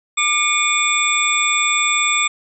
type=tone cluster; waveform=sine; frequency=1196 / 2221 / 2415 / 3540 / 7660 Hz; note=D6 / C#7 / D7 / A7 / A#8; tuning=+31 / +3 / +48 / +10 / +46 cents; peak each=-21 dBFS; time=0.17-2.28 s; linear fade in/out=10 ms; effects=none